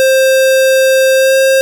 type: tone with pitch glide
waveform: square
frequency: 528 to 533.2 Hz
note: C5 to C5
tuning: +16 to +33 cents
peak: -7 dBFS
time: 0-1.61 s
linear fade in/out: 0 ms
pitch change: +17 cents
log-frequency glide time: 1.15-1.35 s
effects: none